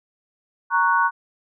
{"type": "chord", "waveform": "sine", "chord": "F# major", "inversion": "first", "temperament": "equal", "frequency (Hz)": [932.3, 1108.7, 1480], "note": ["A#5", "C#6", "F#6"], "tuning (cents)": [0, 0, 0], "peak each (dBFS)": -20, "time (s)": [0.7, 1.11], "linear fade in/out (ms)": 50, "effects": []}